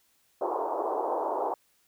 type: band-pass noise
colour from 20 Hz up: white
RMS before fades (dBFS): -30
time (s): 0.41-1.54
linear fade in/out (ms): 2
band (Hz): 340 to 1000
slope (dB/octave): 48
effects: white hiss -68 dBFS RMS until 1.87 s